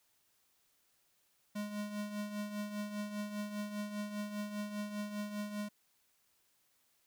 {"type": "tone with tremolo", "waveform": "square", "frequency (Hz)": 207.7, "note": "G#3", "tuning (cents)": 0, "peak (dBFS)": -36, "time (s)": [1.55, 5.69], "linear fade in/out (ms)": 10, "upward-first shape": "triangle", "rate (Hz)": 5, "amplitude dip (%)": 65, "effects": ["white hiss -74 dBFS RMS until 7.06 s"]}